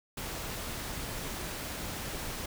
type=noise; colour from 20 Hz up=pink; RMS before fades=-38 dBFS; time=0.17-2.46 s; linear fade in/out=5 ms; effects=none